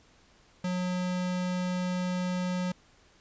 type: tone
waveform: square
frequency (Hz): 181.2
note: F#3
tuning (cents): -36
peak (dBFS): -29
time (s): 0.64-2.72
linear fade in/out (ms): 5
effects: pink hiss -61 dBFS RMS until 3.2 s + resampled to 16000 Hz